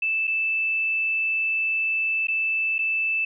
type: tone with dropouts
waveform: sine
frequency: 2637 Hz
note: E7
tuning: in tune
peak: -21 dBFS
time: 0.02-3.25 s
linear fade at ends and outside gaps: 5 ms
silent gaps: 0.272-0.276 / 2.271-2.283 / 2.783-2.789 s
effects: none